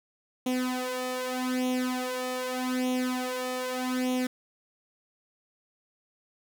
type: tone with flanger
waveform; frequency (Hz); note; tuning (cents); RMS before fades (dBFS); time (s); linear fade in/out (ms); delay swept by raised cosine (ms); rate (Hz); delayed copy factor
sawtooth; 253.5; B3; +45; -30; 0.46-4.27; 5; 0.31 to 2.31; 0.82; +0.8
effects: none